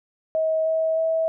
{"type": "tone with pitch steps", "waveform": "sine", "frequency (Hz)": [637, 642.5, 648.1], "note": ["D#5", "E5", "E5"], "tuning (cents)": [41, -45, -30], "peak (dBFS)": -19, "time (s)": [0.35, 1.28], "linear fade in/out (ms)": 0, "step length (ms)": 310, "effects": []}